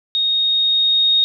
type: tone with level ramp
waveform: sine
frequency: 3725 Hz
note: A#7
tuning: 2 cents flat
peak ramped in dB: -15 to -11 dBFS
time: 0.15-1.24 s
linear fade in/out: 0 ms
effects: none